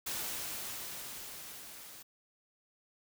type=noise with level ramp; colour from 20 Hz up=white; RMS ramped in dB=-37 to -51 dBFS; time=0.06-2.03 s; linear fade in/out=10 ms; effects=none